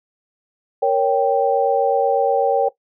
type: chord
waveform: sine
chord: G diminished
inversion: first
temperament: equal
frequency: 466.2 / 554.4 / 784 Hz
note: Bb4 / Db5 / G5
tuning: 0 / 0 / 0 cents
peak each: -18 dBFS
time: 0.82-2.69 s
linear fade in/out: 10 ms
effects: noise-tail reverb RT60 0.1 s tail -17 dB re dry